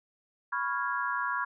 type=chord; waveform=sine; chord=C# dominant seventh; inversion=third; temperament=equal with one note detuned; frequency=987.8 / 1108.7 / 1396.9 / 1651.7 Hz; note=B5 / C#6 / E#6 / G#6; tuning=0 / 0 / 0 / -10 cents; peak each=-34 dBFS; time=0.52-1.45 s; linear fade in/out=10 ms; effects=none